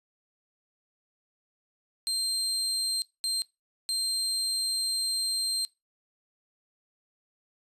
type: tone bursts at uneven times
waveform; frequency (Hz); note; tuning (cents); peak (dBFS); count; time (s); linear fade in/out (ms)
30% pulse; 4167; C8; -8; -24; 3; 2.07-3.02 / 3.24-3.42 / 3.89-5.65; 0
effects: noise-tail reverb RT60 0.2 s tail -20 dB re dry + resampled to 32000 Hz